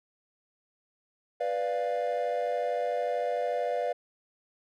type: chord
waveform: triangle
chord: B diminished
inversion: none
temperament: equal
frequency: 493.9 / 587.3 / 698.5 Hz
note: B4 / D5 / F5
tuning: 0 / 0 / 0 cents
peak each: -29 dBFS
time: 1.4-3.93 s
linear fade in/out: 10 ms
effects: tanh soft clip ceiling -19 dBFS